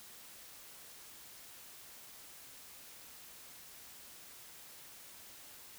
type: silence
effects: white hiss -54 dBFS RMS until 5.78 s